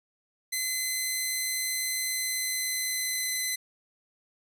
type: tone with pitch glide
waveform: 10% pulse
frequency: 2042 to 2028 Hz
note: C7 to B6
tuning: -43 to +45 cents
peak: -19 dBFS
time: 0.52-3.56 s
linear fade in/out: 10 ms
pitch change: -12 cents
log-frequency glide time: 2.04-3.38 s
effects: none